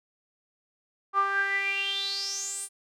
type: tone with band-pass filter sweep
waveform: sawtooth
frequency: 394.7 Hz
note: G4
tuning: 12 cents sharp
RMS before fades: -29 dBFS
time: 1.13-2.69 s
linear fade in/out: 50 ms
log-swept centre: 1100 to 9500 Hz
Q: 9.8
effects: none